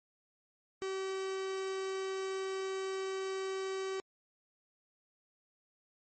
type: tone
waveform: 45% pulse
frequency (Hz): 383.1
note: G4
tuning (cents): -40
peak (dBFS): -35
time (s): 0.82-4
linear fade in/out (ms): 0
effects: MP3 32 kbps